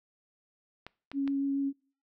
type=clicks; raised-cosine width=0.3 ms; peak=-26 dBFS; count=3; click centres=0.866 / 1.116 / 1.277 s
type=tone with vibrato; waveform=sine; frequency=276.8 Hz; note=C#4; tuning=2 cents flat; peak=-27 dBFS; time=1.13-1.73 s; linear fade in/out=50 ms; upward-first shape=triangle; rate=7 Hz; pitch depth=11 cents each way
effects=noise-tail reverb RT60 0.4 s tail -22 dB re dry